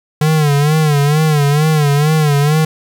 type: tone with vibrato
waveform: square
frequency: 149.6 Hz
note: D3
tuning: 32 cents sharp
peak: -10 dBFS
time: 0.21-2.65 s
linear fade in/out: 5 ms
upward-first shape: sine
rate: 2.2 Hz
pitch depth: 92 cents each way
effects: 8-bit